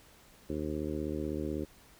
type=harmonic tone; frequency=76 Hz; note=D#2; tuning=40 cents flat; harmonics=1 / 2 / 3 / 4 / 5 / 6 / 7; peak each=-40 / -43 / -40 / -37 / -39 / -44 / -44 dBFS; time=0.49-1.65 s; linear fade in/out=10 ms; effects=pink hiss -59 dBFS RMS until 1.99 s